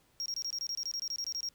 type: tone bursts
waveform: triangle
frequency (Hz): 5588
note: F8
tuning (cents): 0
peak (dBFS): -32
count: 16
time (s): 0.2-1.488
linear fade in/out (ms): 0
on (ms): 58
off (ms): 24
effects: pink hiss -68 dBFS RMS until 1.54 s